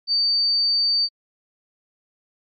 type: tone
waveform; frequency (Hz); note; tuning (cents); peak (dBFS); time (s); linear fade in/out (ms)
sine; 4600; D8; -37; -17; 0.07-1.09; 50
effects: AAC 64 kbps